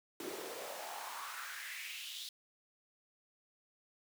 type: noise with high-pass filter sweep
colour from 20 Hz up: pink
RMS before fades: -45 dBFS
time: 0.2-2.29 s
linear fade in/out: 2 ms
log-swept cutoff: 320 to 3900 Hz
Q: 3.8
effects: none